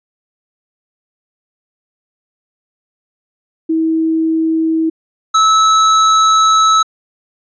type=tone pair in turn; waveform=sine / square; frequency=322.2 / 1302.3 Hz; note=E4 / E6; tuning=-39 / -21 cents; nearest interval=2 octaves; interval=2418 cents; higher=second; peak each=-11 / -8 dBFS; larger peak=second; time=3.69-4.9 / 5.34-6.83 s; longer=second; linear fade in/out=10 ms; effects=resampled to 16000 Hz